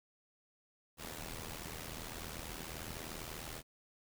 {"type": "noise with amplitude modulation", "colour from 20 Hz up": "pink", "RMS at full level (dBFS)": -42, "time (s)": [0.97, 3.63], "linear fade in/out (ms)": 50, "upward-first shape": "sine", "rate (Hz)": 80.2, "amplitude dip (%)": 75, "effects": []}